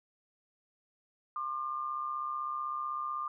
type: tone pair together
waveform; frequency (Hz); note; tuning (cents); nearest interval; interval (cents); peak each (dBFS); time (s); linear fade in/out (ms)
sine; 1064.1 / 1200; C6 / D6; +29 / +37; major second; 208; -40 / -34; 1.36-3.28; 2
effects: none